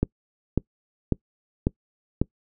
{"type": "click train", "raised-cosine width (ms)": 3, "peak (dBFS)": -7, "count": 5, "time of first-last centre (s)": [0.03, 2.216], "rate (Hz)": 1.83, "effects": ["noise-tail reverb RT60 0.1 s tail -24 dB re dry"]}